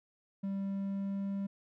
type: tone with pitch glide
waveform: triangle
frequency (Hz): 196 to 197.48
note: G3 to G3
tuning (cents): 0 to +13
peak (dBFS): -31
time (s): 0.43-1.47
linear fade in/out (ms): 10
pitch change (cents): +13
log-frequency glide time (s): 0.59-1.3
effects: none